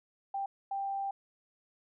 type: tone bursts at uneven times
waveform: sine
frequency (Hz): 788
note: G5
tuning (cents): +9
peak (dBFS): -32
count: 2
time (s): 0.34-0.46 / 0.71-1.11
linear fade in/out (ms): 5
effects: none